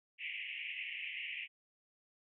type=band-pass noise; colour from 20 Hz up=white; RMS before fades=-43 dBFS; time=0.18-1.48 s; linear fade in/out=50 ms; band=2000 to 2900 Hz; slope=96 dB/octave; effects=none